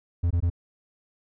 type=tone bursts; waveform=triangle; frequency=86 Hz; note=F2; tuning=26 cents flat; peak=-18 dBFS; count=3; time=0.23-0.501 s; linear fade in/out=10 ms; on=77 ms; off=20 ms; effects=none